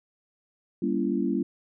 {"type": "chord", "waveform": "sine", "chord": "G diminished seventh", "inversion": "none", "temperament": "just", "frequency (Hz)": [196, 235.2, 282.2, 338.7], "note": ["G3", "Bb3", "Db4", "Fb4"], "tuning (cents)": [0, 16, 31, 47], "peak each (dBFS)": -29, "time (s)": [0.82, 1.43], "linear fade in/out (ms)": 5, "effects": []}